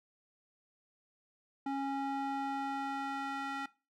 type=tone with band-pass filter sweep; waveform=square; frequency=274.7 Hz; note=C#4; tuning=16 cents flat; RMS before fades=-37 dBFS; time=1.66-3.66 s; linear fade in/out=5 ms; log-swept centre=630 to 1500 Hz; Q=1.3; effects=noise-tail reverb RT60 0.3 s tail -20 dB re dry